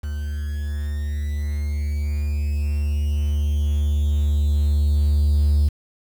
triangle tone with level ramp, 73.42 Hz, D2, in tune, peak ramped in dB -22 to -11 dBFS, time 0.03-5.69 s, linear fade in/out 10 ms, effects tanh soft clip ceiling -8 dBFS + 7-bit

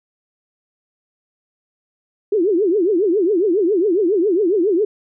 sine tone with vibrato, 378.8 Hz, F#4, 41 cents sharp, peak -13 dBFS, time 2.32-4.85 s, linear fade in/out 5 ms, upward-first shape triangle, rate 7.3 Hz, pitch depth 300 cents each way, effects none

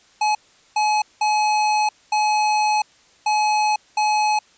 square tone bursts at uneven times, 849 Hz, G#5, 38 cents sharp, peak -17 dBFS, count 6, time 0.21-0.35 / 0.76-1.02 / 1.21-1.89 / 2.12-2.82 / 3.26-3.76 / 3.97-4.39 s, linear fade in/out 5 ms, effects white hiss -54 dBFS RMS until 4.57 s + resampled to 16000 Hz

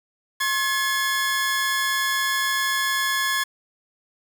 sawtooth tone pair together, 1073 / 1703.3 Hz, C6 / G#6, +43 / +43 cents, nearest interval minor sixth, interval 800 cents, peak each -22 / -19 dBFS, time 0.4-3.44 s, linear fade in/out 10 ms, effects 7-bit

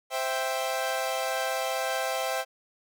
sawtooth chord, C major, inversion none, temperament equal, 523.3 / 659.3 / 784 Hz, C5 / E5 / G5, 0 / 0 / 0 cents, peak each -28 dBFS, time 0.1-2.45 s, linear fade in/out 50 ms, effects none

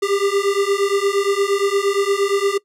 square beating tone pair, 394.3 / 402.9 Hz, G4 / G4, +10 / +48 cents, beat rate 8.6 Hz, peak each -20 dBFS, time 0.02-2.58 s, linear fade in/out 10 ms, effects noise-tail reverb RT60 0.1 s tail -20 dB re dry + low-pass 10000 Hz 12 dB/octave

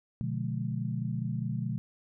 sine chord, B diminished seventh, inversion none, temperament just, 123.47 / 148.16 / 177.8 / 213.4 Hz, B2 / D3 / F3 / Ab3, 0 / +16 / +31 / +47 cents, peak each -33 / -36 / -37 / -37 dBFS, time 0.21-1.78 s, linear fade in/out 0 ms, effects none

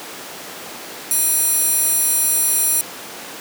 square tone with high-pass filter, 830.6 Hz, G#5, in tune, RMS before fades -17 dBFS, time 1.11-2.81 s, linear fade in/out 0 ms, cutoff 10000 Hz, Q 1.9, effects pink hiss -32 dBFS RMS until 3.4 s + high-pass 300 Hz 12 dB/octave

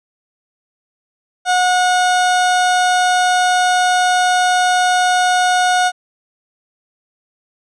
30% pulse tone, 728 Hz, F#5, 28 cents flat, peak -9 dBFS, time 1.45-5.92 s, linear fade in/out 50 ms, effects resampled to 22050 Hz

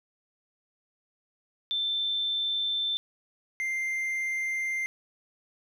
sine / triangle tone pair in turn, 3549 / 2094 Hz, A7 / C7, +14 / +1 cents, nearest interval major sixth, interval 913 cents, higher first, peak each -26 / -26 dBFS, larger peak neither, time 1.71-2.97 / 3.6-4.86 s, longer neither, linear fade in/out 0 ms, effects none

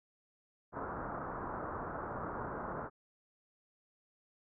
white low-pass noise, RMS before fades -41 dBFS, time 0.72-2.9 s, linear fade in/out 50 ms, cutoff 1400 Hz, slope 48 dB/octave, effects none

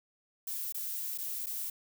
violet noise with dropouts, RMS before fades -37 dBFS, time 0.47-1.7 s, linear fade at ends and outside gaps 5 ms, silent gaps 0.724-0.744 / 1.177-1.184 / 1.461-1.467 s, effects none

